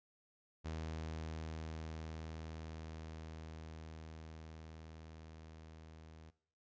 sawtooth tone with level ramp, 79.6 Hz, D#2, 40 cents sharp, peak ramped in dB -37 to -51 dBFS, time 0.64-6.31 s, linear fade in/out 20 ms, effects noise-tail reverb RT60 0.6 s tail -19 dB re dry + resampled to 16000 Hz

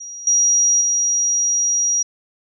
sine tone with level steps, 5740 Hz, F8, 47 cents sharp, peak -30 / -12 / -15 dBFS, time 0-2.03 s, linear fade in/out 10 ms, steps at 0.27 / 0.81 s, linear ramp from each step 2 ms, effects none

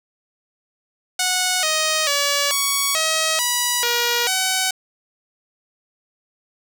5% pulse tone with pitch steps, 735 / 626 / 570 / 1119 / 637 / 975 / 477.3 / 754 Hz, F#5 / D#5 / C#5 / C#6 / D#5 / B5 / A#4 / F#5, -12 / +10 / +48 / +16 / +41 / -23 / +41 / +32 cents, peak -6 dBFS, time 1.19-4.71 s, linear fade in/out 5 ms, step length 440 ms, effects 7-bit

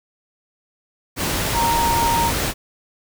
sine tone in noise, 930 Hz, A#5, 4 cents flat, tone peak -17 dBFS, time 1.53-2.32 s, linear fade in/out 50 ms, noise pink, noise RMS -22 dBFS, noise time 1.16-2.54 s, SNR +2 dB, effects none

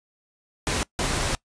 pink noise bursts at uneven times, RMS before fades -25 dBFS, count 2, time 0.67-0.83 / 0.99-1.35 s, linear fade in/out 0 ms, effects noise-tail reverb RT60 0.1 s tail -22 dB re dry + resampled to 22050 Hz

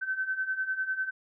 sine beating tone pair, 1527 / 1537 Hz, G6 / G6, -46 / -35 cents, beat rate 10 Hz, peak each -34 / -30 dBFS, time 0.01-1.11 s, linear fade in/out 20 ms, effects none

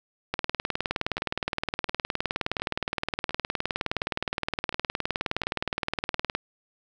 two click trains, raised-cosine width 0.3 ms, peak -10 / -21 dBFS, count 117 / 8, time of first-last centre 0.34-6.35 / 1.18-6.145 s, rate 19.3 / 1.41 Hz, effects none

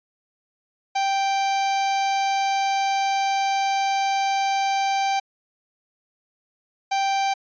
45% pulse tone pair in turn, 784 / 784 Hz, G5 / G5, 0 / 0 cents, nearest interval unison, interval 0 cents, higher neither, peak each -20 dBFS, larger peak neither, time 0.95-5.2 / 6.91-7.34 s, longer first, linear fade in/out 10 ms, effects resampled to 16000 Hz

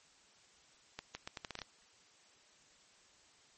accelerating click train, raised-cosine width 0.2 ms, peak -24 dBFS, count 9, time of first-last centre 0.99-1.618 s, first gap 160 ms, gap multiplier 0.78, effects white hiss -65 dBFS RMS until 3.57 s + MP3 32 kbps

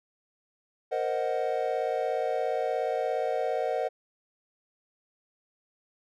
triangle chord, C half-diminished seventh, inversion third, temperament equal, 466.2 / 523.3 / 622.3 / 740 Hz, Bb4 / C5 / Eb5 / Gb5, 0 / 0 / 0 / 0 cents, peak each -30 dBFS, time 0.91-3.89 s, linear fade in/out 20 ms, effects none

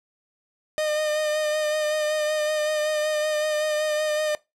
45% pulse tone with vibrato, 610 Hz, D#5, 34 cents flat, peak -22 dBFS, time 0.78-4.35 s, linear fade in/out 0 ms, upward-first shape sine, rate 5.3 Hz, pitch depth 22 cents each way, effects noise-tail reverb RT60 0.2 s tail -20 dB re dry + low-pass 10000 Hz 12 dB/octave

